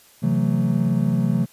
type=chord; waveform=triangle; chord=F# half-diminished seventh; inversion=second; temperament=just; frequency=133.2 / 166.5 / 185 / 222 Hz; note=C3 / E3 / F#3 / A3; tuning=+31 / +18 / 0 / +16 cents; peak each=-21 dBFS; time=0.22-1.46 s; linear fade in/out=20 ms; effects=white hiss -52 dBFS RMS until 1.52 s + resampled to 32000 Hz